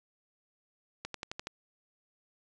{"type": "accelerating click train", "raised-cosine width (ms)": 0.2, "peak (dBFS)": -20, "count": 6, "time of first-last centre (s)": [1.05, 1.471], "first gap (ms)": 93, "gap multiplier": 0.95, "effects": ["resampled to 22050 Hz"]}